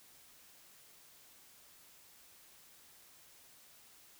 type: silence
effects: white hiss -61 dBFS RMS until 4.19 s